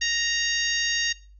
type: harmonic tone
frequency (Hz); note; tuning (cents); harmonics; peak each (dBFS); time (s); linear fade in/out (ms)
932.3; A#5; 0; 2 / 3 / 4 / 5 / 6 / 7; -27 / -29 / -30 / -31 / -32 / -32; 0.01-1.13; 10
effects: noise-tail reverb RT60 0.4 s tail -21 dB re dry + added 50 Hz sine -47 dBFS peak until 1.39 s